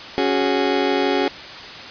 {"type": "chord", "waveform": "30% pulse", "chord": "C# suspended fourth", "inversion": "none", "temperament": "just", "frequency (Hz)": [277.2, 369.6, 415.8], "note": ["C#4", "F#4", "G#4"], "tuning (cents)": [0, -2, 2], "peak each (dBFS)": -19, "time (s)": [0.18, 1.28], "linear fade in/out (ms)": 0, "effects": ["white hiss -34 dBFS RMS until 1.9 s", "resampled to 11025 Hz"]}